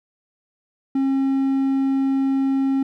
triangle tone, 270 Hz, C#4, 45 cents flat, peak -15 dBFS, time 0.95-2.83 s, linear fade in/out 5 ms, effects none

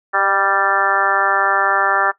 harmonic tone with a mistuned harmonic, 196 Hz, G3, in tune, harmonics 2 / 3 / 4 / 5 / 6 / 7 / 8 / 9, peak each -28 / -25 / -20 / -25 / -20 / -18 / -24 / -20 dBFS, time 0.13-2.12 s, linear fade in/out 20 ms, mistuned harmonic 3, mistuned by +34 cents, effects noise-tail reverb RT60 0.1 s tail -17 dB re dry

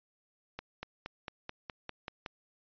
accelerating click train, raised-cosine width 0.3 ms, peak -23 dBFS, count 9, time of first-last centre 0.59-2.262 s, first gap 240 ms, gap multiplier 0.96, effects resampled to 11025 Hz

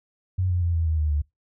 sine tone with pitch steps, 92.4 / 88.94 / 85.62 / 82.41 / 79.33 / 76.36 / 73.51 Hz, F#2 / F2 / F2 / E2 / D#2 / D#2 / D2, -2 / +32 / -34 / 0 / +34 / -32 / +2 cents, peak -20 dBFS, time 0.38-1.22 s, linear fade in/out 10 ms, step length 120 ms, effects noise-tail reverb RT60 0.2 s tail -26 dB re dry

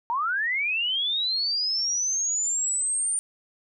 sine linear sweep, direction up, 903 to 9090 Hz, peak -23 dBFS, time 0.1-3.19 s, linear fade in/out 0 ms, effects none

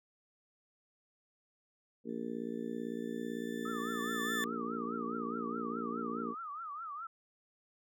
harmonic tone, 57.9 Hz, A#1, 11 cents flat, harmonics 3 / 4 / 5 / 6 / 7 / 8, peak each -51 / -40 / -43 / -47 / -44 / -45 dBFS, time 2.04-6.35 s, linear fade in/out 50 ms
35% pulse tone with exponential growth, 1760 Hz, A6, in tune, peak -31 dBFS, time 2.09-4.44 s, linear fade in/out 0 ms, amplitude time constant 510 ms
sine tone with vibrato, 1244.5 Hz, D#6, in tune, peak -40 dBFS, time 3.65-7.07 s, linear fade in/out 5 ms, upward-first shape triangle, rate 4.8 Hz, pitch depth 190 cents each way
effects none

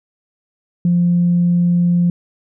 sine tone, 174.4 Hz, F3, 2 cents flat, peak -10 dBFS, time 0.85-2.1 s, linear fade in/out 2 ms, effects tanh soft clip ceiling -6 dBFS

